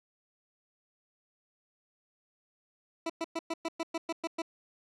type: tone bursts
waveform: 20% pulse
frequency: 329.6 Hz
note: E4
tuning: in tune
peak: -26 dBFS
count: 10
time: 3.06-4.42 s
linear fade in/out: 5 ms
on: 37 ms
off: 110 ms
effects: low-pass 7000 Hz 12 dB/octave